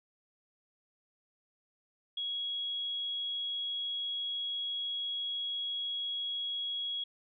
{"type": "tone", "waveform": "sine", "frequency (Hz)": 3322, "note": "G#7", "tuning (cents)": 0, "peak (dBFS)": -33, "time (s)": [2.17, 7.04], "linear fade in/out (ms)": 5, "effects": []}